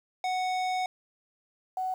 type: tone pair in turn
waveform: square / sine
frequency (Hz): 740 / 746.9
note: F#5 / F#5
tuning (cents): 0 / +16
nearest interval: unison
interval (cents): 16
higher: second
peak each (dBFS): -28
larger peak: neither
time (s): 0.24-0.86 / 1.77-1.94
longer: first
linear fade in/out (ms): 2
effects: low-pass 6000 Hz 12 dB/octave + 9-bit